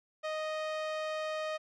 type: tone with low-pass filter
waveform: sawtooth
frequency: 622 Hz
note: D#5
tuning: 1 cent flat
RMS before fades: -36 dBFS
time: 0.23-1.58 s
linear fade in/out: 20 ms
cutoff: 4200 Hz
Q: 0.67
effects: none